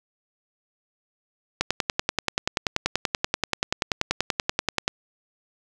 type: click train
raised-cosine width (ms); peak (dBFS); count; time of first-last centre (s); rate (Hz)
0.2; -4; 35; 1.61-4.879; 10.4
effects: none